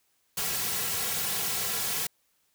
white noise with comb filter, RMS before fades -30 dBFS, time 0.37-2.07 s, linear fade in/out 5 ms, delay 3.3 ms, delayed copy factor -0.75, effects white hiss -71 dBFS RMS until 2.54 s

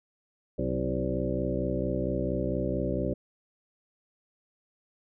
harmonic tone with a mistuned harmonic, 64.4 Hz, C2, 27 cents flat, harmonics 1 / 2 / 3 / 4 / 5 / 6 / 8 / 9, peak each -35 / -35 / -35 / -35 / -35 / -35 / -35 / -35 dBFS, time 0.58-3.14 s, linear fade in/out 10 ms, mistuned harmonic 3, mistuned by -74 cents, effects none

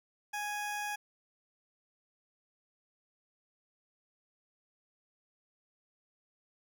20% pulse tone, 830.6 Hz, G#5, in tune, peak -30 dBFS, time 0.33-0.96 s, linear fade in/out 10 ms, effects none

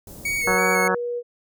pink band-stop noise, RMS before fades -39 dBFS, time 0.07-0.55 s, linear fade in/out 2 ms, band 560 to 8400 Hz, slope 12 dB/octave
45% pulse tone with vibrato, 2217 Hz, C#7, in tune, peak -22 dBFS, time 0.25-0.88 s, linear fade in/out 5 ms, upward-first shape square, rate 3 Hz, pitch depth 21 cents each way
sine tone with pitch glide, 477.4 to 481.6 Hz, A#4 to B4, +41 to -44 cents, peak -24 dBFS, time 0.43-1.23 s, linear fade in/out 50 ms, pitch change +15 cents, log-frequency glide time 0.74-1.05 s
harmonic tone, 185.5 Hz, F#3, 5 cents sharp, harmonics 1 / 2 / 3 / 4 / 5 / 6 / 7 / 8 / 9, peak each -28 / -28 / -28 / -28 / -28 / -28 / -28 / -28 / -28 dBFS, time 0.47-0.95 s, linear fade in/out 5 ms
effects none

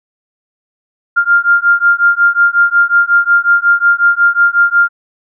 sine beating tone pair, 1396.9 / 1402.4 Hz, F6 / F6, 0 / +7 cents, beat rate 5.5 Hz, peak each -10 dBFS, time 1.16-4.89 s, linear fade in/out 20 ms, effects none

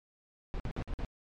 brown noise bursts, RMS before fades -35 dBFS, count 5, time 0.54-1.048 s, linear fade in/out 0 ms, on 60 ms, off 52 ms, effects low-pass 4000 Hz 12 dB/octave + MP3 96 kbps

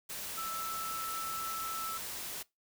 sine tone in noise, 1318.5 Hz, E6, in tune, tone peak -37 dBFS, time 0.37-1.98 s, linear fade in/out 10 ms, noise white, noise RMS -41 dBFS, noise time 0.09-2.43 s, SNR +1 dB, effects noise-tail reverb RT60 0.2 s tail -22 dB re dry

